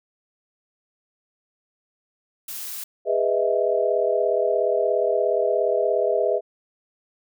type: noise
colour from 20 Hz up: blue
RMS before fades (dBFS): -33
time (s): 2.48-2.84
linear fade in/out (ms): 5
type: chord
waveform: sine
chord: E major seventh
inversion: first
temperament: equal with one note detuned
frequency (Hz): 409.8 / 493.9 / 622.3 / 659.3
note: G#4 / B4 / D#5 / E5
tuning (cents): -23 / 0 / 0 / 0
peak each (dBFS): -24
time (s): 3.05-6.41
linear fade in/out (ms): 50
effects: none

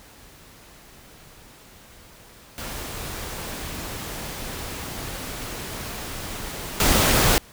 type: noise with level steps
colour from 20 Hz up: pink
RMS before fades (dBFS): -33 / -18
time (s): 2.58-7.38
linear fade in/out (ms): 0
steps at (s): 6.8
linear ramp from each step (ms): 2
effects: pink hiss -48 dBFS RMS until 7.52 s

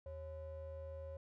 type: ring-modulated tone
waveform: triangle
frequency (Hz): 233.7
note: A#3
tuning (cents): +5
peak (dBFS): -40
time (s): 0.06-1.17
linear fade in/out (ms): 2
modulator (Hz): 313
effects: none

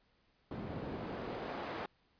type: noise with band-pass filter sweep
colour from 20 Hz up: pink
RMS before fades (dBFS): -42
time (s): 0.51-1.86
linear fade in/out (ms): 2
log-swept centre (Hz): 210 to 820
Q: 0.7
effects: pink hiss -73 dBFS RMS until 2.19 s + resampled to 11025 Hz

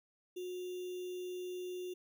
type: tone with sample-and-hold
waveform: sine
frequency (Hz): 362.7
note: F#4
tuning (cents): -34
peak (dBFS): -39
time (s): 0.36-1.94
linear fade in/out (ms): 10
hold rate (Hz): 3150
effects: none

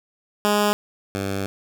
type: tone pair in turn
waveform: 10% pulse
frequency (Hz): 207.4 / 97.88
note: G#3 / G2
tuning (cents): -2 / -2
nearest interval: octave + minor second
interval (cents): 1300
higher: first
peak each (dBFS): -9 / -16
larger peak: first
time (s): 0.45-0.73 / 1.15-1.46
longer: second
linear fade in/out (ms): 0
effects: none

